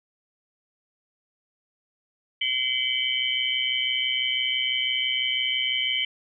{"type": "tone cluster", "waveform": "sine", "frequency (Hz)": [2062, 2286, 2998, 3124], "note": ["C7", "D7", "F#7", "G7"], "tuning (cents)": [-26, -47, 22, -7], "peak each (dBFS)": [-32, -29, -27, -27], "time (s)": [2.41, 6.05], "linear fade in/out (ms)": 5, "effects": []}